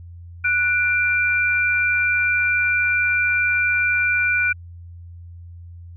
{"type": "tone pair together", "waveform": "sine", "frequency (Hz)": [1473.5, 2369], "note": ["F#6", "D7"], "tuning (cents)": [-8, 14], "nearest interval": "minor sixth", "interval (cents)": 822, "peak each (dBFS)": -19, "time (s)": [0.44, 4.53], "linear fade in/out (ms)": 10, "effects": ["added 86 Hz sine -36 dBFS peak until 5.96 s"]}